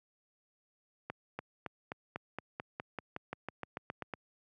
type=accelerating click train; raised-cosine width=0.5 ms; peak=-23 dBFS; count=17; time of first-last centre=1.1-4.137 s; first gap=290 ms; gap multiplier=0.94; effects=high-pass 100 Hz 12 dB/octave